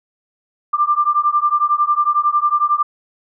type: beating tone pair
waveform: sine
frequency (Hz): 1183 / 1194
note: D6 / D6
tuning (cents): +12 / +28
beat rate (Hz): 11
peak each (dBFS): -16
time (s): 0.73-2.83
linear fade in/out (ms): 10
effects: none